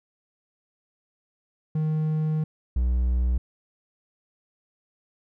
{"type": "tone pair in turn", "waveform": "triangle", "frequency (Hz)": [155.56, 61.59], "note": ["D#3", "B1"], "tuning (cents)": [0, -4], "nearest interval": "octave + major third", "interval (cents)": 1604, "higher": "first", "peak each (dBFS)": [-20, -18], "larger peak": "second", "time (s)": [[1.75, 2.44], [2.76, 3.38]], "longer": "first", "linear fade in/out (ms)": 5, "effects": []}